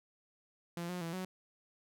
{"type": "tone with pitch steps", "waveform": "sawtooth", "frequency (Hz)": [171.5, 179.5, 166.4, 185.6], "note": ["F3", "F3", "E3", "F#3"], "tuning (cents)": [-31, 48, 17, 6], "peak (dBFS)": -34, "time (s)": [0.77, 1.25], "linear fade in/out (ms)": 2, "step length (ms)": 120, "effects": []}